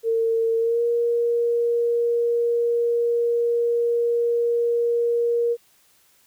sine tone with pitch glide, 454.6 to 471.4 Hz, A#4 to A#4, -43 to +19 cents, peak -18 dBFS, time 0.03-5.57 s, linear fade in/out 50 ms, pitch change +62 cents, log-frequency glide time 0.58-0.82 s, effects white hiss -59 dBFS RMS until 6.26 s

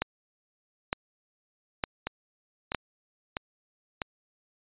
two click trains, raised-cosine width 0.3 ms, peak -14 / -10 dBFS, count 4 / 4, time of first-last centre 2.07-4.018 / 0.02-2.747 s, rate 1.54 / 1.1 Hz, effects resampled to 8000 Hz

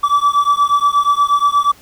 triangle beating tone pair, 1150 / 1158.4 Hz, D6 / D6, -37 / -24 cents, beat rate 8.4 Hz, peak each -12 dBFS, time 0.03-1.72 s, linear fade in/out 10 ms, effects pink hiss -45 dBFS RMS until 1.81 s

